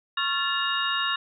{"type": "tone cluster", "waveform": "sine", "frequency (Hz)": [1096, 1376, 1742, 2831, 3744], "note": ["C#6", "F6", "A6", "F7", "A#7"], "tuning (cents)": [-20, -26, -18, 23, 7], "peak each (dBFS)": -30, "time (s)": [0.17, 1.16], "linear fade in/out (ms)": 5, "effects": []}